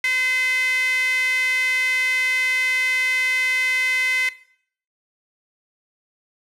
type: tone with high-pass filter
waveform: sawtooth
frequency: 512 Hz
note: C5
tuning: 38 cents flat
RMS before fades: -20 dBFS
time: 0.04-4.29 s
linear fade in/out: 2 ms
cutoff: 2100 Hz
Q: 9.4
effects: noise-tail reverb RT60 0.6 s tail -18 dB re dry + low-pass 12000 Hz 12 dB/octave